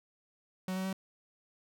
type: tone with pitch steps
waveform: 45% pulse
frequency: 186.2 / 188.36 / 190.55 Hz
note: F#3 / F#3 / G3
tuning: +11 / +31 / -49 cents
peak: -33 dBFS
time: 0.68-0.929 s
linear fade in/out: 2 ms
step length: 83 ms
effects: none